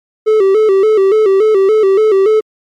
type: tone with vibrato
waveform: triangle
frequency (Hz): 409.6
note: G#4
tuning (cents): -24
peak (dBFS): -4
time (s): 0.26-2.41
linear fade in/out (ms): 20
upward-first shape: square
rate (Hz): 3.5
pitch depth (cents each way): 99
effects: MP3 96 kbps